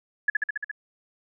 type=tone with echo; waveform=sine; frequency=1700 Hz; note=G#6; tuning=40 cents sharp; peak=-17 dBFS; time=0.28-0.3 s; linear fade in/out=5 ms; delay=69 ms; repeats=6; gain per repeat=-2 dB; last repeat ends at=0.714 s; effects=none

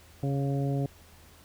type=harmonic tone with a mistuned harmonic; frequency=138.59 Hz; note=C#3; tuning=in tune; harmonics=1 / 2 / 3 / 4 / 5; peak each=-27 / -33 / -37 / -39 / -41 dBFS; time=0.23-0.86 s; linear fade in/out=2 ms; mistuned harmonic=5; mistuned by=+18 cents; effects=added 81 Hz sine -56 dBFS peak until 1.44 s + pink hiss -56 dBFS RMS until 1.44 s

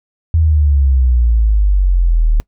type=exponential sweep; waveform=sine; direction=down; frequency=82.41 to 37.69 Hz; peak=-8 dBFS; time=0.34-2.4 s; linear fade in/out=0 ms; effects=noise-tail reverb RT60 0.1 s tail -24 dB re dry

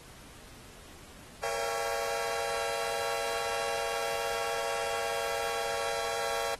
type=chord; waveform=sawtooth; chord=A# diminished seventh; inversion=none; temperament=just; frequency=466.2 / 559.4 / 671.3 / 805.5 Hz; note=A#4 / C#5 / E5 / G5; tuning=0 / +16 / +31 / +47 cents; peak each=-33 dBFS; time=1.43-6.55 s; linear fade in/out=5 ms; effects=pink hiss -52 dBFS RMS until 6.59 s + AAC 32 kbps

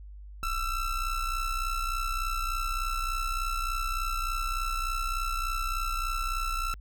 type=ring-modulated tone; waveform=square; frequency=659.3 Hz; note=E5; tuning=in tune; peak=-26 dBFS; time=0.43-6.74 s; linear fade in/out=0 ms; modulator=691 Hz; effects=added 50 Hz sine -42 dBFS peak until 6.8 s

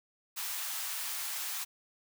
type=high-pass noise; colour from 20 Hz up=white; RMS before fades=-37 dBFS; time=0.36-1.65 s; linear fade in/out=20 ms; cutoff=800 Hz; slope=24 dB/octave; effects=none

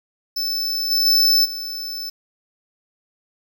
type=tone with level steps; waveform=square; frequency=5274 Hz; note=E8; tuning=in tune; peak=-21 / -16 / -13 / -27 dBFS; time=0.36-2.1 s; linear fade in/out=10 ms; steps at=0.9 / 1.05 / 1.44 s; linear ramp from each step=20 ms; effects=8-bit

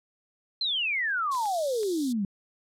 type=exponential sweep; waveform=sine; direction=down; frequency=4197 to 189 Hz; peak=-25 dBFS; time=0.61-2.25 s; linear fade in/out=2 ms
type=high-pass noise; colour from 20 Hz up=pink; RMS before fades=-41 dBFS; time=1.31-2.13 s; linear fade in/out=10 ms; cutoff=3400 Hz; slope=96 dB/octave
type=clicks; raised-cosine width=0.2 ms; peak=-29 dBFS; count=3; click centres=1.35 / 1.456 / 1.832 s
effects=low-pass 11000 Hz 12 dB/octave

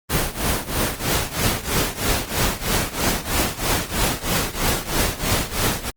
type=noise with tremolo; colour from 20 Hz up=pink; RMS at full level=-18 dBFS; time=0.09-5.91 s; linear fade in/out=20 ms; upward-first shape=triangle; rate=3.1 Hz; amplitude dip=90%; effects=Opus 24 kbps

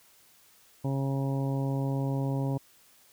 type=harmonic tone; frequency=136.4 Hz; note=C#3; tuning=28 cents flat; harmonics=1 / 2 / 3 / 4 / 5 / 6 / 7; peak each=-28 / -33 / -40 / -39 / -45 / -45 / -44 dBFS; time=0.84-2.58 s; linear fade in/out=10 ms; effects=white hiss -60 dBFS RMS until 3.12 s

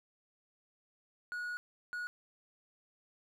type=tone bursts at uneven times; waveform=triangle; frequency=1455 Hz; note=F#6; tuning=29 cents flat; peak=-35 dBFS; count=2; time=1.32-1.57 / 1.93-2.07 s; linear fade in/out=0 ms; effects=none

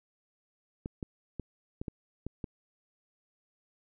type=clicks; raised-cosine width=3 ms; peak=-23 dBFS; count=7; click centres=0.859 / 1.028 / 1.397 / 1.815 / 1.882 / 2.266 / 2.442 s; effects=none

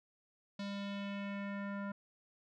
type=tone with low-pass filter sweep; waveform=square; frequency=200.2 Hz; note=G3; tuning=37 cents sharp; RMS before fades=-41 dBFS; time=0.59-1.92 s; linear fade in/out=5 ms; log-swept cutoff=4400 to 1400 Hz; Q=2.3; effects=none

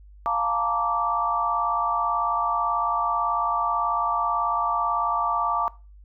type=chord; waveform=sine; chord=Bb major seventh; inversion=second; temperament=just; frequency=699.2 / 874.1 / 932.3 / 1165.4 Hz; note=F5 / A5 / Bb5 / D6; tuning=+2 / -12 / 0 / -14 cents; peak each=-29 / -30 / -28 / -24 dBFS; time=0.26-5.68 s; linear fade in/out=0 ms; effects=noise-tail reverb RT60 0.3 s tail -19 dB re dry + added 50 Hz sine -45 dBFS peak until 6.04 s

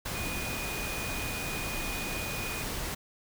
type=tone in noise; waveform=sine; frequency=2469 Hz; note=D#7; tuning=14 cents flat; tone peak=-38 dBFS; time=0.14-2.63 s; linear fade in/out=10 ms; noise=pink; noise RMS=-35 dBFS; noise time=0.05-2.95 s; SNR=-6 dB; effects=none

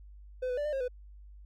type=tone with pitch steps; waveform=triangle; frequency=508 / 497.5 / 585 / 600 / 538 / 498 Hz; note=B4 / B4 / D5 / D5 / C5 / B4; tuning=+49 / +13 / -7 / +37 / +48 / +14 cents; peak=-28 dBFS; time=0.42-0.882 s; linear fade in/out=10 ms; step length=77 ms; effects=added 50 Hz sine -48 dBFS peak until 1.45 s

